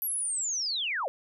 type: linear sweep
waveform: sine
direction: down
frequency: 11840 to 466.2 Hz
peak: -28 dBFS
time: 0.02-1.08 s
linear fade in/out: 0 ms
effects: none